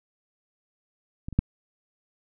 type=clicks; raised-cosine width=5 ms; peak=-21 / -25 / -7 dBFS; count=3; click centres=1.285 / 1.327 / 1.39 s; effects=none